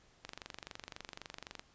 click train, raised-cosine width 0.2 ms, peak -26 dBFS, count 33, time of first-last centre 0.25-1.595 s, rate 23.8 Hz, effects pink hiss -66 dBFS RMS until 1.74 s + resampled to 16000 Hz

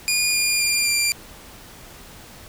15% pulse tone with pitch steps, 2436 / 2416 / 2397 / 2378 Hz, D#7 / D7 / D7 / D7, -37 / +48 / +35 / +21 cents, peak -11 dBFS, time 0.08-1.12 s, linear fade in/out 0 ms, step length 260 ms, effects pink hiss -43 dBFS RMS until 2.48 s

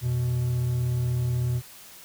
triangle tone pair together, 87.31 / 123.47 Hz, F2 / B2, 0 / 0 cents, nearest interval tritone, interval 600 cents, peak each -32 / -21 dBFS, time 0.01-1.62 s, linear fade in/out 50 ms, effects white hiss -47 dBFS RMS until 2.04 s

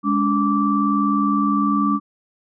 sine tone cluster, 206 / 285.7 / 1165 Hz, G#3 / D4 / D6, -14 / -48 / -14 cents, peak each -20 dBFS, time 0.03-2 s, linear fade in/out 50 ms, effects none

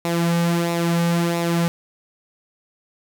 sawtooth tone with flanger, 170 Hz, F3, 46 cents flat, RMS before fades -20 dBFS, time 0.05-1.68 s, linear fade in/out 0 ms, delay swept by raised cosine 0.63 to 3.03 ms, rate 1.5 Hz, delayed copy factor -0.55, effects none

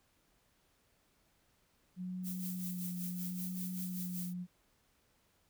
sine tone with vibrato, 181.3 Hz, F#3, 35 cents flat, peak -38 dBFS, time 1.96-4.47 s, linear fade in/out 50 ms, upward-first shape sine, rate 0.74 Hz, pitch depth 23 cents each way
violet noise with tremolo, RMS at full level -43 dBFS, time 2.23-4.34 s, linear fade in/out 50 ms, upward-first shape sine, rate 5.2 Hz, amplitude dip 60%
effects pink hiss -73 dBFS RMS until 5.49 s

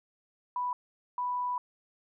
sine tone bursts at uneven times, 987.8 Hz, B5, in tune, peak -29 dBFS, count 2, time 0.56-0.73 / 1.18-1.58 s, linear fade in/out 2 ms, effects none

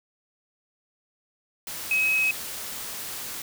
sine tone in noise, 2553 Hz, D#7, 44 cents sharp, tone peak -20 dBFS, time 1.91-2.31 s, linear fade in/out 2 ms, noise white, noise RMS -35 dBFS, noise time 1.67-3.42 s, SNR +12 dB, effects none

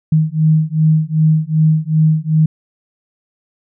sine beating tone pair, 155.56 / 158.16 Hz, D#3 / D#3, 0 / +29 cents, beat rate 2.6 Hz, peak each -13 dBFS, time 0.12-2.46 s, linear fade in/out 5 ms, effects none

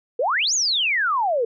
sine exponential two-way sweep, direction up then down, 444.3 to 7020 to 444.3 Hz, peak -18 dBFS, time 0.19-1.45 s, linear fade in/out 5 ms, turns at 0.54 s, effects none

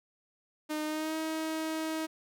sawtooth tone with pitch glide, 306.2 to 317.5 Hz, D#4 to D#4, -28 to +35 cents, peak -28 dBFS, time 0.69-2.07 s, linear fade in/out 20 ms, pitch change +63 cents, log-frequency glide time 0.85-1.16 s, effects none

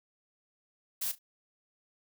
blue noise with echo, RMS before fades -33 dBFS, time 1.01-1.12 s, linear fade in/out 10 ms, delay 35 ms, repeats 2, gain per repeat -15 dB, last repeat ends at 1.19 s, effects none

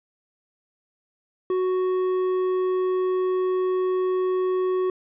sine tone with hard clipping, 370 Hz, F#4, in tune, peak -22 dBFS, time 1.5-4.9 s, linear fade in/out 2 ms, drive 6 dB, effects resampled to 8000 Hz

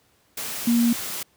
sine tone in noise, 235.5 Hz, A#3, 18 cents sharp, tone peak -16 dBFS, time 0.67-0.93 s, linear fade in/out 5 ms, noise white, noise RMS -31 dBFS, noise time 0.37-1.23 s, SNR +12 dB, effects pink hiss -62 dBFS RMS until 1.36 s + high-pass 80 Hz 12 dB/octave

